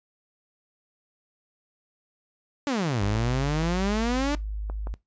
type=exponential two-way sweep; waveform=sawtooth; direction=down then up; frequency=298.5 to 98 to 298.5 Hz; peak=-20 dBFS; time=2.67-4.35 s; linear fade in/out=0 ms; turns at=3.02 s
type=tone; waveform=sine; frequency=51.91 Hz; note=G#1; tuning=in tune; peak=-28 dBFS; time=3.02-4.94 s; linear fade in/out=0 ms
type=clicks; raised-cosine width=1 ms; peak=-23 dBFS; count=5; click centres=3.034 / 3.157 / 3.627 / 4.699 / 4.871 s
effects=noise-tail reverb RT60 0.2 s tail -21 dB re dry + resampled to 16000 Hz

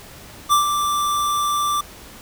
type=tone with ADSR envelope; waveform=square; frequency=1174.7 Hz; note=D6; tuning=in tune; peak=-12 dBFS; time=0.49-1.81 s; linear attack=34 ms; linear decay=120 ms; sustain=-7 dB; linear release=6 ms; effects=pink hiss -41 dBFS RMS until 2.21 s

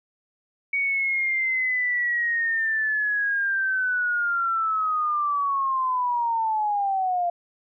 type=linear sweep; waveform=sine; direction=down; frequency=2249 to 689 Hz; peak=-21 dBFS; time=0.73-7.3 s; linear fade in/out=5 ms; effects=none

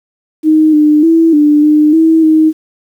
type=tone with pitch steps; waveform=sine; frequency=311.7 / 301.2 / 328 / 296.8 / 302.3 / 322.8 / 314.2 Hz; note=D#4 / D4 / E4 / D4 / D#4 / E4 / D#4; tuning=+3 / +44 / -9 / +18 / -50 / -36 / +17 cents; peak=-4 dBFS; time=0.43-2.53 s; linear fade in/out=50 ms; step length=300 ms; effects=7-bit

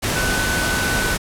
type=tone in noise; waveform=sine; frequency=1500 Hz; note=F#6; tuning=23 cents sharp; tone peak=-22 dBFS; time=0.15-1.15 s; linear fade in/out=20 ms; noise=pink; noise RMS=-21 dBFS; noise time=0.02-1.18 s; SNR=-4 dB; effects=low-pass 12000 Hz 12 dB/octave

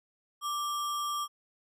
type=tone with sample-and-hold; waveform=sine; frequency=1174.7 Hz; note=D6; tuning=in tune; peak=-30 dBFS; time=0.41-1.28 s; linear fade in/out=50 ms; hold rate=4410 Hz; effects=resampled to 32000 Hz

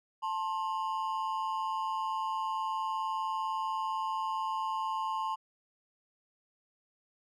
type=ring-modulated tone; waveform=triangle; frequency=972 Hz; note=B5; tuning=28 cents flat; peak=-26 dBFS; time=0.22-5.36 s; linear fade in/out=20 ms; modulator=89.8 Hz; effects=none

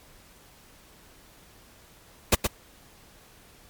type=noise with echo; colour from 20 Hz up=pink; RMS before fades=-18 dBFS; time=2.32-2.35 s; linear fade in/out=5 ms; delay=120 ms; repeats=1; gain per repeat=-6 dB; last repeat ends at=2.47 s; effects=pink hiss -54 dBFS RMS until 3.69 s + MP3 96 kbps

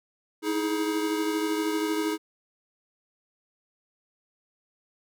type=tone cluster; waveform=square; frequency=316.2 / 328.9 / 420.4 Hz; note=D#4 / E4 / G#4; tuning=+28 / -4 / +21 cents; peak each=-28 / -36 / -31 dBFS; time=0.42-2.18 s; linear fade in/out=50 ms; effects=none

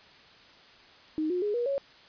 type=tone with pitch steps; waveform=sine; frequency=311.1 / 359.4 / 415.3 / 479.8 / 554.3 Hz; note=D#4 / F4 / G#4 / A#4 / C#5; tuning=0 / +50 / 0 / +50 / 0 cents; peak=-26 dBFS; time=1.18-1.78 s; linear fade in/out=0 ms; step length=120 ms; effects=white hiss -54 dBFS RMS until 2.08 s + resampled to 11025 Hz

